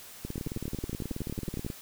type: two click trains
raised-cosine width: 3 ms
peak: -21 / -22 dBFS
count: 15 / 28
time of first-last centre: 0.38-1.664 / 0.25-1.702 s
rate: 10.9 / 18.6 Hz
effects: white hiss -48 dBFS RMS until 1.81 s